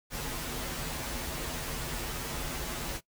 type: noise with comb filter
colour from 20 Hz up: pink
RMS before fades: -36 dBFS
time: 0.1-3.01 s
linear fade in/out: 50 ms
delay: 10 ms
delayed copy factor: -1
effects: noise-tail reverb RT60 0.1 s tail -20 dB re dry